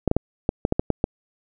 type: clicks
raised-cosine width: 2 ms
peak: -5 dBFS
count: 9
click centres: 0.077 / 0.114 / 0.166 / 0.491 / 0.651 / 0.724 / 0.795 / 0.903 / 1.041 s
effects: none